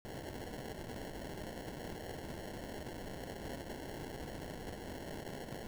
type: noise with sample-and-hold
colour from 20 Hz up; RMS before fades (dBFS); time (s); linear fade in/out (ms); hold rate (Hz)
white; -45; 0.05-5.67; 0; 1225
effects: none